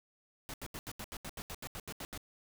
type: noise bursts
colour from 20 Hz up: pink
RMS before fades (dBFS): -43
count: 14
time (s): 0.49-2.176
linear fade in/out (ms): 0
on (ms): 48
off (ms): 78
effects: none